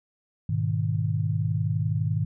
sine chord, G# minor, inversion none, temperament equal, 103.83 / 123.47 / 155.56 Hz, G#2 / B2 / D#3, 0 / 0 / 0 cents, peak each -26 / -29 / -27 dBFS, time 0.49-2.25 s, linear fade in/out 5 ms, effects none

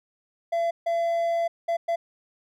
triangle tone bursts at uneven times, 676 Hz, E5, 43 cents sharp, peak -20 dBFS, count 4, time 0.52-0.71 / 0.86-1.48 / 1.68-1.77 / 1.88-1.96 s, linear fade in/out 10 ms, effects none

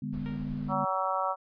sine chord, G# diminished, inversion second, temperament equal with one note detuned, 146.83 / 202.6 / 246.9 Hz, D3 / G#3 / B3, 0 / -43 / 0 cents, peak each -36 dBFS, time 0.02-0.85 s, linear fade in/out 5 ms
brown noise, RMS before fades -43 dBFS, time 0.12-0.74 s, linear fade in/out 20 ms
10% pulse tone with exponential decay, 464.7 Hz, A#4, 5 cents flat, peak -35 dBFS, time 0.26-0.65 s, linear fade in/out 0 ms, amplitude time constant 84 ms
harmonic tone, 188.9 Hz, F#3, 36 cents sharp, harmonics 3 / 4 / 5 / 6 / 7, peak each -34 / -33 / -33 / -33 / -33 dBFS, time 0.68-1.36 s, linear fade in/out 50 ms
effects resampled to 11025 Hz

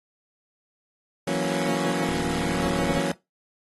20% pulse chord, F# dominant seventh, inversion third, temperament equal, 164.81 / 185 / 233.1 / 277.2 Hz, E3 / F#3 / A#3 / C#4, 0 / 0 / 0 / 0 cents, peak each -25 / -24 / -25 / -24 dBFS, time 1.27-3.12 s, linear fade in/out 5 ms
click train, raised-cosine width 3 ms, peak -20 dBFS, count 34, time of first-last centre 2.09-2.977 s, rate 37.2 Hz
effects noise-tail reverb RT60 0.2 s tail -20 dB re dry + AAC 32 kbps

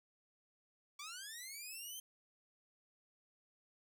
10% pulse linear sweep, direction up, 1122 to 3156 Hz, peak -38 dBFS, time 0.99-2 s, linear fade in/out 5 ms, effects none

